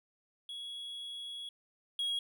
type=tone pair in turn; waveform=triangle; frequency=3344 / 3302 Hz; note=G#7 / G#7; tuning=+11 / -11 cents; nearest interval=unison; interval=22 cents; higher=first; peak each=-39 / -30 dBFS; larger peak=second; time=0.49-1.49 / 1.99-2.19 s; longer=first; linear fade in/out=2 ms; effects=none